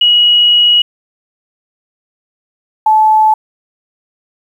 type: tone pair in turn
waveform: sine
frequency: 2908 / 867.1 Hz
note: F#7 / A5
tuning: -31 / -26 cents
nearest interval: octave + major sixth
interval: 2095 cents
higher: first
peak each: -5 dBFS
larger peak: neither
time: 0.01-0.82 / 2.86-3.34 s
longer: first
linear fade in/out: 5 ms
effects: 7-bit